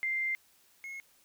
sine / triangle tone pair in turn, 2093 / 2169 Hz, C7 / C#7, 0 / -38 cents, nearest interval minor second, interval 62 cents, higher second, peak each -29 / -38 dBFS, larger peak first, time 0.03-0.35 / 0.84-1 s, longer first, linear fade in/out 0 ms, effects white hiss -65 dBFS RMS until 1.24 s

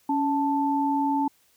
sine tone pair together, 279.7 / 880 Hz, C#4 / A5, +16 / 0 cents, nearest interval octave + minor sixth, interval 1984 cents, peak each -24 dBFS, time 0.09-1.28 s, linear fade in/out 5 ms, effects white hiss -63 dBFS RMS until 1.56 s

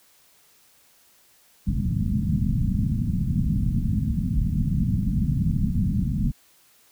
white low-pass noise, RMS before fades -23 dBFS, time 1.66-6.32 s, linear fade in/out 20 ms, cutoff 220 Hz, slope 48 dB/octave, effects white hiss -58 dBFS RMS until 6.91 s

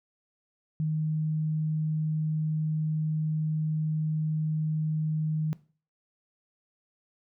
sine tone, 155.56 Hz, D#3, in tune, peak -25 dBFS, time 0.8-5.53 s, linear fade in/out 0 ms, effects noise-tail reverb RT60 0.4 s tail -19 dB re dry

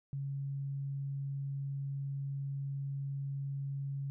sine tone, 138.59 Hz, C#3, in tune, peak -35 dBFS, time 0.13-4.1 s, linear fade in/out 0 ms, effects none

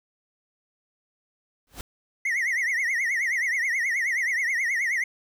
pink noise with exponential growth, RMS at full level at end -32 dBFS, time 1.67-1.81 s, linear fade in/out 1 ms, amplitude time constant 29 ms
triangle tone with vibrato, 2000 Hz, B6, 21 cents sharp, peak -21 dBFS, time 2.25-5.04 s, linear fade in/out 5 ms, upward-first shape triangle, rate 9.4 Hz, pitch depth 190 cents each way
effects none

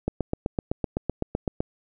click train, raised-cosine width 2 ms, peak -11 dBFS, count 13, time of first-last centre 0.08-1.605 s, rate 7.87 Hz, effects none

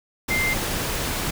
sine tone in noise, 2093 Hz, C7, in tune, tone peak -21 dBFS, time 0.3-0.54 s, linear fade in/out 10 ms, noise pink, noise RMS -26 dBFS, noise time 0.28-1.31 s, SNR +2 dB, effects none

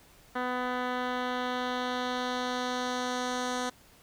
10% pulse tone with low-pass filter sweep, 249.9 Hz, B3, 21 cents sharp, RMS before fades -32 dBFS, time 0.35-3.7 s, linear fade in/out 10 ms, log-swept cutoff 2100 to 7200 Hz, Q 1.3, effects pink hiss -58 dBFS RMS until 4.02 s

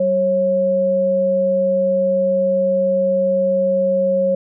sine tone pair together, 190.8 / 545 Hz, G3 / C#5, -47 / -29 cents, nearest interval octave + tritone, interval 1818 cents, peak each -23 / -14 dBFS, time 0-4.35 s, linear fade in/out 5 ms, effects none

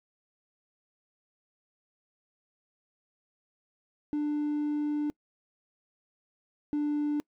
triangle tone pair in turn, 296.5 / 295.2 Hz, D4 / D4, +17 / +9 cents, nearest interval unison, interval 8 cents, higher first, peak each -24 / -23 dBFS, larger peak second, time 4.13-5.1 / 6.73-7.2 s, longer first, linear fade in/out 0 ms, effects noise-tail reverb RT60 0.1 s tail -26 dB re dry + tanh soft clip ceiling -22 dBFS

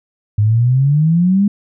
sine exponential sweep, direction up, 102.2 to 207.7 Hz, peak -9 dBFS, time 0.38-1.48 s, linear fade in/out 5 ms, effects none

